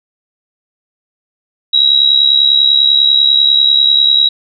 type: tone with amplitude modulation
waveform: sine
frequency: 3858 Hz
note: B7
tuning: 41 cents flat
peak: -3 dBFS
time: 1.73-4.29 s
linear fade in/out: 10 ms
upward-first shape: sine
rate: 70.1 Hz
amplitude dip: 70%
effects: none